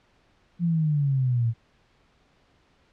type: exponential sweep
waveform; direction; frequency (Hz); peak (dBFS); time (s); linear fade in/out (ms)
sine; down; 175.5 to 111.9; -20; 0.59-1.54; 50
effects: pink hiss -63 dBFS RMS until 2.92 s + low-pass 4000 Hz 12 dB/octave